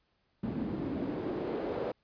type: noise with band-pass filter sweep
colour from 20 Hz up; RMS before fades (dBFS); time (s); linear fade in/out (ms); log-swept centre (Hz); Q
pink; -35; 0.43-1.92; 5; 210 to 490; 2.4
effects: pink hiss -75 dBFS RMS until 2.03 s + resampled to 11025 Hz